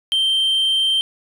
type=tone; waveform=sine; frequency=3136 Hz; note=G7; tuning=in tune; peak=-12 dBFS; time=0.12-1.01 s; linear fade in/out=0 ms; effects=tanh soft clip ceiling -14 dBFS + 9-bit